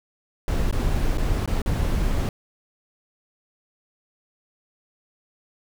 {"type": "noise with dropouts", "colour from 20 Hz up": "brown", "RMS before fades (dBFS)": -22, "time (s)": [0.48, 2.29], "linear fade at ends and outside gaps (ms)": 1, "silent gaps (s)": [[0.711, 0.726], [1.174, 1.182], [1.46, 1.476], [1.618, 1.66]], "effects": []}